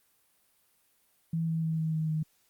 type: tone with pitch steps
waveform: sine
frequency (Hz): 164 / 162.4 / 160.81 / 159.24 / 157.68 / 156.14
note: E3 / E3 / E3 / D#3 / D#3 / D#3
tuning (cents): -9 / -26 / -43 / +40 / +23 / +6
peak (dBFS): -27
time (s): 1.33-2.23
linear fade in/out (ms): 5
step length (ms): 150
effects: white hiss -69 dBFS RMS until 2.49 s + Opus 32 kbps